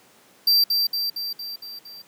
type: tone with echo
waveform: square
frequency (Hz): 4699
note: D8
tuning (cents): 0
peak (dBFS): -15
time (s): 0.47-0.64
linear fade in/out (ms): 5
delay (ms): 230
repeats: 6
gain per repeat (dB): -4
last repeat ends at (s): 2.02
effects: pink hiss -54 dBFS RMS until 2.07 s + high-pass 200 Hz 12 dB/octave